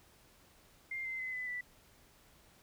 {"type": "tone with pitch steps", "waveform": "sine", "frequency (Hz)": [2106, 2072, 2039, 2006, 1974.1], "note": ["C7", "C7", "C7", "B6", "B6"], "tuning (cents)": [11, -17, -45, 26, -1], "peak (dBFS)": -37, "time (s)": [0.91, 1.61], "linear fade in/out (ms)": 5, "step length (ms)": 140, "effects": ["pink hiss -64 dBFS RMS until 2.62 s"]}